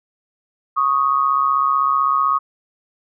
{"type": "tone pair together", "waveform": "sine", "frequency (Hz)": [1108.7, 1244.5], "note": ["C#6", "D#6"], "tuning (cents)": [0, 0], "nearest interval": "major second", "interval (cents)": 200, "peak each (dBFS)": -17, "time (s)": [0.76, 2.39], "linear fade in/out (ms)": 20, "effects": []}